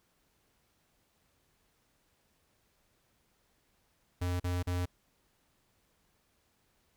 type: tone bursts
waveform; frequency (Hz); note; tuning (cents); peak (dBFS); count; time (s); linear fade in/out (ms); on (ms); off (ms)
square; 89.1; F2; +35; -31; 3; 4.21-4.858; 10; 190; 39
effects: pink hiss -73 dBFS RMS until 6.96 s